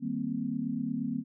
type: chord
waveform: sine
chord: C minor seventh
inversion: first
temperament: equal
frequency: 155.56 / 196 / 233.1 / 261.6 Hz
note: Eb3 / G3 / Bb3 / C4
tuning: 0 / 0 / 0 / 0 cents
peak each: -39 / -38 / -33 / -34 dBFS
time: 0-1.24 s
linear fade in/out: 50 ms
effects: none